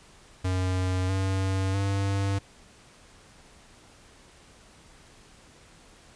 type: tone with pitch steps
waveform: square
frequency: 92.5 / 95.49 / 98.57 Hz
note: F#2 / G2 / G2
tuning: 0 / -45 / +10 cents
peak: -25 dBFS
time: 0.44-2.39 s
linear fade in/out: 10 ms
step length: 650 ms
effects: pink hiss -54 dBFS RMS until 6.15 s + resampled to 22050 Hz